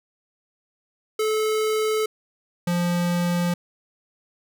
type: tone pair in turn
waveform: square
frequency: 433.4 / 174.7 Hz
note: A4 / F3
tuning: -26 / +1 cents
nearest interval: octave + major third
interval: 1573 cents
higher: first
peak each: -21 dBFS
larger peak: neither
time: 1.19-2.06 / 2.67-3.54 s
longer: neither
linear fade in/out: 5 ms
effects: none